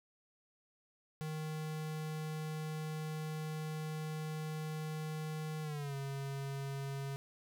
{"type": "tone with pitch glide", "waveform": "square", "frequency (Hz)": [155.56, 137.79], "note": ["D#3", "C#3"], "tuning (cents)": [0, -10], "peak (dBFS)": -39, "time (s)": [1.21, 7.16], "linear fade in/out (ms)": 0, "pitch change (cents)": -210, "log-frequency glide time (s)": [5.62, 5.95], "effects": []}